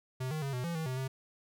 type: tone with pitch steps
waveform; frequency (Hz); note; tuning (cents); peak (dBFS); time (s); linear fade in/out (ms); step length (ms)
square; 129.1 / 155.5 / 137.9 / 125.1 / 169.9 / 160.3 / 128.9 / 132.1; C3 / D#3 / C#3 / B2 / F3 / E3 / C3 / C3; -23 / -1 / -9 / +23 / -47 / -48 / -26 / +17; -34; 0.2-1.08; 10; 110
effects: none